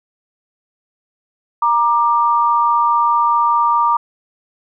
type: tone pair together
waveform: sine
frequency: 941.3 / 1186 Hz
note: A#5 / D6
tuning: +17 / +17 cents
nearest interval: major third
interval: 400 cents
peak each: -14 dBFS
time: 1.62-3.97 s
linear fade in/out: 5 ms
effects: none